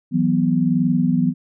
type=chord; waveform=sine; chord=E suspended second; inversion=none; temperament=equal with one note detuned; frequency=163.68 / 185 / 246.9 Hz; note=E3 / F#3 / B3; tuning=-12 / 0 / 0 cents; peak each=-20 / -20 / -18 dBFS; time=0.11-1.34 s; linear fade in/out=50 ms; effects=none